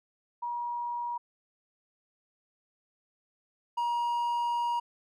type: tone pair in turn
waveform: sine / triangle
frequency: 956 / 950.9 Hz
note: A#5 / A#5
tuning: +43 / +34 cents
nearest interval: unison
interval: 9 cents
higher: first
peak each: -31 / -25 dBFS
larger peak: second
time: 0.42-1.18 / 3.77-4.8 s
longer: second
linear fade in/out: 10 ms
effects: none